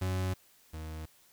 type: tone pair in turn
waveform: 40% pulse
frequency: 93 / 78.82 Hz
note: F#2 / D#2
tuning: +9 / +23 cents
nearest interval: minor third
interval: 286 cents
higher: first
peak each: -29 / -38 dBFS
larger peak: first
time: 0.01-0.34 / 0.73-1.06 s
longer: neither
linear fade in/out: 10 ms
effects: white hiss -63 dBFS RMS until 1.32 s